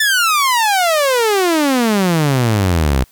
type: exponential sweep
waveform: sawtooth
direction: down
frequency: 1784 to 61.74 Hz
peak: -8 dBFS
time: 0-3.04 s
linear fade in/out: 5 ms
effects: white hiss -51 dBFS RMS until 3.11 s